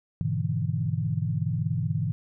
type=chord; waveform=sine; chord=E dominant seventh; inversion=first; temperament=just; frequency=103.01 / 123.61 / 148.33 / 164.81 Hz; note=G#2 / B2 / D3 / E3; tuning=-14 / +2 / +18 / 0 cents; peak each=-30 dBFS; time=0.21-2.12 s; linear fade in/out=0 ms; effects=none